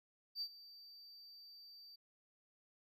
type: tone with ADSR envelope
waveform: triangle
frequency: 4641 Hz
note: D8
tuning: 21 cents flat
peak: -35 dBFS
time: 0.35-1.96 s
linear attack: 64 ms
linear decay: 66 ms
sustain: -19 dB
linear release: 10 ms
effects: tanh soft clip ceiling -35 dBFS